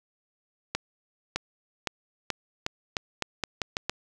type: accelerating click train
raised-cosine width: 0.2 ms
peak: -10 dBFS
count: 11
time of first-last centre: 0.75-3.896 s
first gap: 610 ms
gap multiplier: 0.84
effects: none